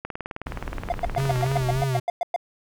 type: click train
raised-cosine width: 0.5 ms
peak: -16 dBFS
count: 30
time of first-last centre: 0.05-1.568 s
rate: 19.1 Hz
type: noise with tremolo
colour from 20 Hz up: brown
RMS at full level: -32 dBFS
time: 0.46-1.83 s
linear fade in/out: 5 ms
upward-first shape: triangle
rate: 20 Hz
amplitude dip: 25%
type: tone bursts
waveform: triangle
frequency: 698.5 Hz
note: F5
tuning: in tune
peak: -18 dBFS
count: 12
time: 0.9-2.362 s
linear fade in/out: 2 ms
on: 21 ms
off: 110 ms
type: tone with vibrato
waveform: square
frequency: 130.81 Hz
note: C3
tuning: in tune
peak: -23 dBFS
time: 1.17-2 s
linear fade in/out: 10 ms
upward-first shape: sine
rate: 3.4 Hz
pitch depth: 83 cents each way
effects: none